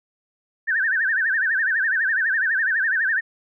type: tone with vibrato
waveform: sine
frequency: 1671 Hz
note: G#6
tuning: 10 cents sharp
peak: -18 dBFS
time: 0.67-3.21 s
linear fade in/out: 20 ms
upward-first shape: sine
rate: 12 Hz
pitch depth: 180 cents each way
effects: none